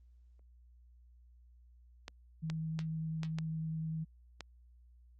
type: clicks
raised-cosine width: 0.2 ms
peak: -25 dBFS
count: 6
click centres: 2.081 / 2.5 / 2.791 / 3.233 / 3.386 / 4.407 s
type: tone with vibrato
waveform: sine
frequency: 159.7 Hz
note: D#3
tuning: 45 cents sharp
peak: -35 dBFS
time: 2.42-4.05 s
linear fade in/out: 20 ms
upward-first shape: sine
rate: 10 Hz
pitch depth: 9 cents each way
effects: added 60 Hz sine -58 dBFS peak until 5.19 s + Opus 24 kbps